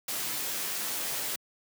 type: noise with comb filter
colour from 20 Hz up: white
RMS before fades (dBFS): -33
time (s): 0.08-1.36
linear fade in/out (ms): 5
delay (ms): 11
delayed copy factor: -0.5
effects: high-pass 150 Hz 12 dB/octave